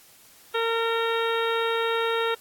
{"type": "harmonic tone with a mistuned harmonic", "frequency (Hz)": 457.6, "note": "A#4", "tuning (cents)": -32, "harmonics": [1, 2, 3, 4, 5, 6, 7, 8], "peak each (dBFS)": [-25, -31, -29, -34, -37, -38, -38, -34], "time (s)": [0.54, 2.35], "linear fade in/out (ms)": 10, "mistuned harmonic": 8, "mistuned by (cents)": 36, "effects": ["white hiss -53 dBFS RMS until 2.4 s", "AAC 64 kbps"]}